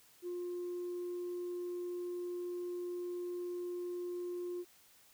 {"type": "tone", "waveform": "sine", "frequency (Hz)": 354.1, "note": "F4", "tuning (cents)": 24, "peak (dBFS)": -36, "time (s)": [0.22, 4.65], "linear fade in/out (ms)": 50, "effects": ["tanh soft clip ceiling -35 dBFS", "white hiss -64 dBFS RMS until 5.13 s"]}